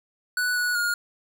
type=tone with pitch steps; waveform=square; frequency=1481 / 1468 / 1427 Hz; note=F#6 / F#6 / F6; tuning=+1 / -14 / +37 cents; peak=-23 dBFS; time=0.37-0.94 s; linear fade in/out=2 ms; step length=190 ms; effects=9-bit